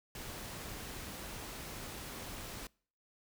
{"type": "noise", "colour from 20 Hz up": "pink", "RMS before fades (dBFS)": -45, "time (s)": [0.15, 2.67], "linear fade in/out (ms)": 2, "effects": ["noise-tail reverb RT60 0.5 s tail -26 dB re dry"]}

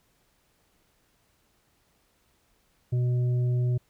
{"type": "harmonic tone", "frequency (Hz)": 123.47, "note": "B2", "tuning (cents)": 0, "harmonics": [1, 3, 5], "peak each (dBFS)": [-22, -38, -46], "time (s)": [2.92, 3.78], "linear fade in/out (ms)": 10, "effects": ["pink hiss -68 dBFS RMS until 3.89 s"]}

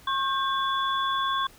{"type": "tone cluster", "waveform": "sine", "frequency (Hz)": [1085, 1575, 3434], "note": ["C#6", "G6", "A7"], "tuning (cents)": [-37, 8, -43], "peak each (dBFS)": [-25, -32, -31], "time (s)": [0.07, 1.47], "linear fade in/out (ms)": 5, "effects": ["pink hiss -53 dBFS RMS until 1.58 s"]}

